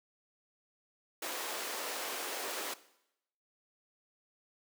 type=high-pass noise; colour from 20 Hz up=pink; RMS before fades=-39 dBFS; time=1.22-2.74 s; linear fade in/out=5 ms; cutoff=360 Hz; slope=24 dB/octave; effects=noise-tail reverb RT60 0.8 s tail -17 dB re dry